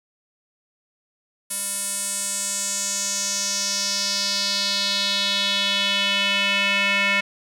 square tone with band-pass filter sweep, 199.4 Hz, G3, 30 cents sharp, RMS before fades -23 dBFS, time 1.5-7.21 s, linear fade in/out 10 ms, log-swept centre 10000 to 2300 Hz, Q 3.3, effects none

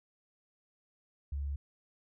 sine tone, 70.6 Hz, C#2, 32 cents sharp, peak -33 dBFS, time 1.32-1.56 s, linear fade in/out 5 ms, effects none

